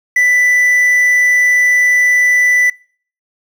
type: tone with quantisation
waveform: triangle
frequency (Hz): 1983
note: B6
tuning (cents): +7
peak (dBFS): -6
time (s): 0.16-2.7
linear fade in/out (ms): 5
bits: 6
effects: noise-tail reverb RT60 0.5 s tail -25 dB re dry